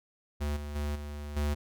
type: tone with level steps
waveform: square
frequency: 73.42 Hz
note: D2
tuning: in tune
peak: -30 / -37 / -31 / -38 / -28 dBFS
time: 0.4-1.55 s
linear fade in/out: 20 ms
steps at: 0.56 / 0.75 / 0.95 / 1.36 s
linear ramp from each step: 10 ms
effects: none